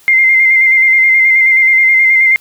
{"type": "tone with vibrato", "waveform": "sine", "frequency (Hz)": 2093, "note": "C7", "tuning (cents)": 0, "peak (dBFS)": -5, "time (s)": [0.08, 2.36], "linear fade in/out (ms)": 0, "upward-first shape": "square", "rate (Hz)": 9.4, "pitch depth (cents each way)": 21, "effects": ["white hiss -45 dBFS RMS until 2.4 s"]}